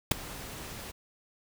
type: noise with ADSR envelope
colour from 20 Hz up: pink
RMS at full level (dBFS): -20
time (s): 0.11-0.92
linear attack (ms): 6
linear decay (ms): 8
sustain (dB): -22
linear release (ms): 18
effects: none